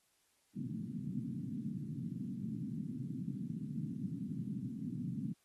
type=band-pass noise; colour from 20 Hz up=white; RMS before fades=-41 dBFS; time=0.55-5.34 s; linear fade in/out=20 ms; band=120 to 260 Hz; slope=48 dB/octave; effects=white hiss -75 dBFS RMS until 5.44 s + AAC 32 kbps